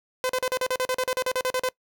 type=tone bursts; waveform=sawtooth; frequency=510 Hz; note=C5; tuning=44 cents flat; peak=-19 dBFS; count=16; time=0.24-1.688 s; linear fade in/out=0 ms; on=53 ms; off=40 ms; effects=noise-tail reverb RT60 0.1 s tail -22 dB re dry